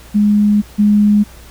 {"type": "tone pair in turn", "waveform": "sine", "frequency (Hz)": [207.7, 207.7], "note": ["G#3", "G#3"], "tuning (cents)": [0, 0], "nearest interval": "unison", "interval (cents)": 0, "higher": "neither", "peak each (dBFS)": [-8, -7], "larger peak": "second", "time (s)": [[0.14, 0.62], [0.78, 1.24]], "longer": "first", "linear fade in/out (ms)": 20, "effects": ["added 60 Hz sine -38 dBFS peak until 1.5 s", "pink hiss -41 dBFS RMS until 1.5 s"]}